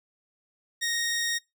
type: tone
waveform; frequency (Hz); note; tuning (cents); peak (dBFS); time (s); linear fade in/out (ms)
15% pulse; 1864.7; A#6; 0; -20; 0.81-1.39; 20
effects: noise-tail reverb RT60 0.2 s tail -24 dB re dry